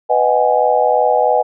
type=chord; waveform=sine; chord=G# minor seventh; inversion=first; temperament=just; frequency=498.4 / 623 / 747.5 / 830.6 Hz; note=B4 / D#5 / F#5 / G#5; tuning=+16 / +2 / +17 / 0 cents; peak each=-16 dBFS; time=0.09-1.43 s; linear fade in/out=20 ms; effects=none